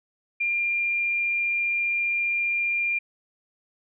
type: tone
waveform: sine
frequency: 2395 Hz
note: D7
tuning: 33 cents sharp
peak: -22 dBFS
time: 0.4-2.99 s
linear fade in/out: 10 ms
effects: none